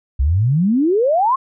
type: exponential sweep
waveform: sine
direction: up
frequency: 61.74 to 1108 Hz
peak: -12 dBFS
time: 0.19-1.36 s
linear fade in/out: 10 ms
effects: none